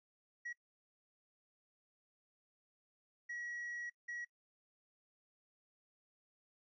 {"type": "tone bursts at uneven times", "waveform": "triangle", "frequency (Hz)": 1916, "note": "A#6", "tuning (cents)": 47, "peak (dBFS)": -40, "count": 3, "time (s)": [[0.45, 0.53], [3.29, 3.9], [4.08, 4.25]], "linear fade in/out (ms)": 10, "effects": ["noise-tail reverb RT60 0.1 s tail -24 dB re dry", "resampled to 16000 Hz"]}